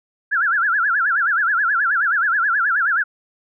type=tone with vibrato; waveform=sine; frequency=1517 Hz; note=F#6; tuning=43 cents sharp; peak=-15 dBFS; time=0.31-3.04 s; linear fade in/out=20 ms; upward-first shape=sine; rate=9.4 Hz; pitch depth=220 cents each way; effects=none